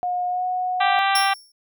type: tone with pitch glide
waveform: sine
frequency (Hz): 719 to 732.4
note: F#5 to F#5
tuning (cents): -50 to -18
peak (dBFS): -21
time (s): 0.03-0.99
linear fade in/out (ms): 0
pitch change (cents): +32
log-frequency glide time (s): 0.28-0.44
type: harmonic tone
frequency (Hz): 392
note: G4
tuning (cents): 0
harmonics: 2 / 3 / 4 / 5 / 6 / 7 / 8 / 9 / 10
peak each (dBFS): -20 / -24 / -26 / -28 / -30 / -31 / -32 / -33 / -34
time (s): 0.8-1.34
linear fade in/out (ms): 10
type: tone with exponential decay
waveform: sawtooth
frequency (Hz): 5470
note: F8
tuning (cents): -37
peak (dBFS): -15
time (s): 1.15-1.52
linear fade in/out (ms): 5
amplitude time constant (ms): 79
effects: none